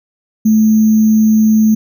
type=tone with sample-and-hold; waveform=sine; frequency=217.4 Hz; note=A3; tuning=21 cents flat; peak=-6 dBFS; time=0.45-1.75 s; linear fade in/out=10 ms; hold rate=6300 Hz; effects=none